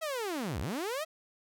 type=linear two-way sweep; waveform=sawtooth; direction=down then up; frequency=659.3 to 55 to 659.3 Hz; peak=-29 dBFS; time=0.01-1.05 s; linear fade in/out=20 ms; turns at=0.6 s; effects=none